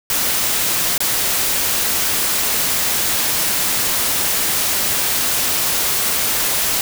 white noise with dropouts, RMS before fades -18 dBFS, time 0.1-6.81 s, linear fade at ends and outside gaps 1 ms, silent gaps 0.979-1.004 s, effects none

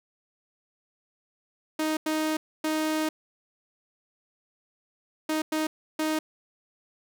sawtooth tone bursts at uneven times, 311.7 Hz, D#4, 3 cents sharp, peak -21 dBFS, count 6, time 1.79-1.97 / 2.06-2.37 / 2.64-3.09 / 5.29-5.42 / 5.52-5.67 / 5.99-6.19 s, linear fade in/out 5 ms, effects none

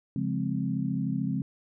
sine chord, Db major seventh, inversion none, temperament equal, 138.59 / 174.61 / 207.7 / 261.6 Hz, Db3 / F3 / Ab3 / C4, 0 / 0 / 0 / 0 cents, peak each -32 dBFS, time 0.16-1.42 s, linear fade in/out 2 ms, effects none

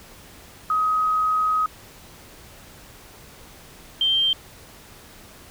sine tone pair in turn, 1262 / 3152 Hz, D#6 / G7, +24 / +9 cents, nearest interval octave + major third, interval 1585 cents, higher second, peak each -18 / -17 dBFS, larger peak second, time 0.7-1.66 / 4.01-4.33 s, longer first, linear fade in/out 2 ms, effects pink hiss -46 dBFS RMS until 5.5 s

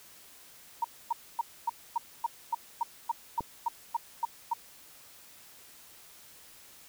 sine tone bursts, 932.3 Hz, A#5, in tune, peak -25 dBFS, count 14, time 0.82-4.536 s, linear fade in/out 5 ms, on 24 ms, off 260 ms
click, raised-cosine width 2 ms, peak -26 dBFS, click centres 3.407 s
effects white hiss -54 dBFS RMS until 6.88 s

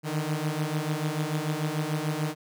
sawtooth beating tone pair, 150 / 156.8 Hz, D3 / D#3, +37 / +14 cents, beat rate 6.8 Hz, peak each -26 dBFS, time 0.03-2.35 s, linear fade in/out 50 ms, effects none

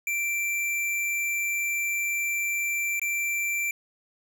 square tone with dropouts, 2349 Hz, D7, in tune, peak -26 dBFS, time 0.07-3.71 s, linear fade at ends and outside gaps 2 ms, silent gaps 2.996-3.016 s, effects none

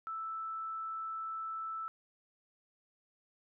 sine tone, 1318.5 Hz, E6, in tune, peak -37 dBFS, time 0.07-1.88 s, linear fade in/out 0 ms, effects none

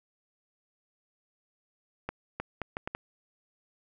accelerating click train, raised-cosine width 0.5 ms, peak -18 dBFS, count 6, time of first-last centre 2.09-2.95 s, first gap 310 ms, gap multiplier 0.7, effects none

